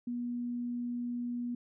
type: tone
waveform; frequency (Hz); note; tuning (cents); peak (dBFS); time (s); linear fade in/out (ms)
sine; 241.7; B3; -37; -33; 0.07-1.55; 5
effects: none